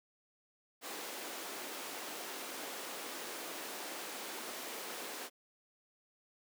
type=high-pass noise; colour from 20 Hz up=pink; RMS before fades=-44 dBFS; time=0.81-5.3 s; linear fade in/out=50 ms; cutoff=290 Hz; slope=24 dB/octave; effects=none